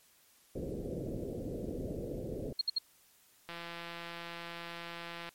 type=low-pass noise; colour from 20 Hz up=white; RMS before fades=-39 dBFS; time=0.55-2.53 s; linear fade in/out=5 ms; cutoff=540 Hz; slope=48 dB/octave
type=tone bursts; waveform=sine; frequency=4269 Hz; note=C8; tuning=34 cents sharp; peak=-27 dBFS; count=3; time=2.59-2.785 s; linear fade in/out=5 ms; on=23 ms; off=63 ms
type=click train; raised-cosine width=0.3 ms; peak=-27 dBFS; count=307; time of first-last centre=3.49-5.29 s; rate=170 Hz
effects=white hiss -65 dBFS RMS until 5.34 s + MP3 64 kbps

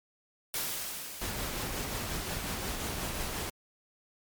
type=noise with exponential decay; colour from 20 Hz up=white; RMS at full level=-32 dBFS; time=0.54-2.8 s; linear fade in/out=1 ms; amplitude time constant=490 ms
type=noise with tremolo; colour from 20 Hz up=pink; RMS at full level=-34 dBFS; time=1.21-3.5 s; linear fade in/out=5 ms; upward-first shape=triangle; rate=5.6 Hz; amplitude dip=30%
effects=MP3 96 kbps

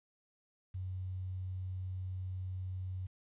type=tone with quantisation; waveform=sine; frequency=92.8 Hz; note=F#2; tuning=6 cents sharp; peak=-37 dBFS; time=0.74-3.07 s; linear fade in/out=10 ms; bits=11; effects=resampled to 8000 Hz

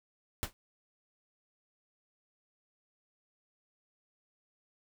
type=noise with exponential decay; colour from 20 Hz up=pink; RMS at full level=-30 dBFS; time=0.43-0.53 s; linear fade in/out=0 ms; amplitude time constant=20 ms; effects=none

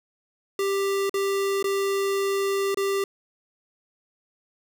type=tone with dropouts; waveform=square; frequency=394.1 Hz; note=G4; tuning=9 cents sharp; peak=-23 dBFS; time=0.59-3.04 s; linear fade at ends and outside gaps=2 ms; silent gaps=1.095-1.141 / 1.627-1.642 / 2.745-2.772 s; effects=none

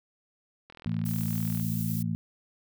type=click train; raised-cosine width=0.3 ms; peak=-31 dBFS; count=38; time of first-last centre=0.7-1.598 s; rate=41.2 Hz
type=harmonic tone; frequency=55.8 Hz; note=A1; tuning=25 cents sharp; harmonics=2 / 3 / 4; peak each=-32 / -30 / -33 dBFS; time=0.86-2.15 s; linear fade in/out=0 ms
type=noise; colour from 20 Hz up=violet; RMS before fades=-39 dBFS; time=1.05-2.03 s; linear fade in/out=10 ms
effects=none

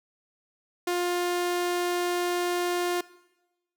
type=tone; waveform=sawtooth; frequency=353.2 Hz; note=F4; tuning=20 cents sharp; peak=-21 dBFS; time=0.87-3.01 s; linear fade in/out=5 ms; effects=noise-tail reverb RT60 1.0 s tail -20 dB re dry

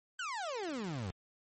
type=exponential sweep; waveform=30% pulse; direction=down; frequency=1572 to 85 Hz; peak=-34 dBFS; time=0.19-1.11 s; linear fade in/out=5 ms; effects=MP3 32 kbps

